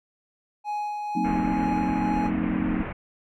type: tone with tremolo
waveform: triangle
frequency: 835 Hz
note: G#5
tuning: 9 cents sharp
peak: -24 dBFS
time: 0.64-2.31 s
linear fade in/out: 50 ms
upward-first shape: sine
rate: 2.1 Hz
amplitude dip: 30%
type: chord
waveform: sine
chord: C half-diminished seventh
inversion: second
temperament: equal with one note detuned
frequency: 185 / 228.3 / 261.6 / 311.1 Hz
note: Gb3 / Bb3 / C4 / Eb4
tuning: 0 / -36 / 0 / 0 cents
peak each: -29 dBFS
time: 1.15-2.83 s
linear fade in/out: 10 ms
type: low-pass noise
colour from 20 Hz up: pink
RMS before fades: -33 dBFS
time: 1.24-2.93 s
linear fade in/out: 10 ms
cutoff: 2500 Hz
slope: 48 dB/octave
effects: none